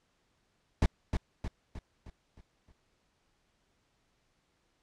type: noise with echo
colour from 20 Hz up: brown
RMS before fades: -23 dBFS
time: 0.82-0.86 s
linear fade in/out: 2 ms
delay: 310 ms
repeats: 6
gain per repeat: -6 dB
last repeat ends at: 2.72 s
effects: pink hiss -74 dBFS RMS until 4.82 s + low-pass 7000 Hz 12 dB/octave